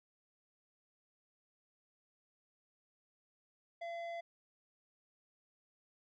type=tone with low-pass filter; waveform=square; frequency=680 Hz; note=F5; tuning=46 cents flat; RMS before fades=-43 dBFS; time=3.81-4.21 s; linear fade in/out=10 ms; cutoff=2400 Hz; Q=0.89; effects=none